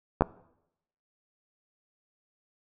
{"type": "clicks", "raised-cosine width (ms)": 1, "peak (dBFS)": -7, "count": 2, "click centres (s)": [0.209, 0.221], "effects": ["noise-tail reverb RT60 0.8 s tail -21 dB re dry"]}